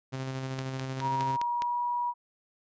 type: tone with tremolo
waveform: sawtooth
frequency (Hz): 132.1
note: C3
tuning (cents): +17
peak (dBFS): -28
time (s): 0.12-1.37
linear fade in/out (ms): 20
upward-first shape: square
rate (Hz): 13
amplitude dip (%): 25
type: click train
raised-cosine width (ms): 0.2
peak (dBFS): -18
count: 6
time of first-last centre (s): 0.59-1.621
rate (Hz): 4.85
type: tone with pitch glide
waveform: sine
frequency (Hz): 950 to 965.5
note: A#5 to B5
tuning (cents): +33 to -39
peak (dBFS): -27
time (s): 1-2.14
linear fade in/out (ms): 50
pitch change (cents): +28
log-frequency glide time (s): 1.28-1.79
effects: resampled to 16000 Hz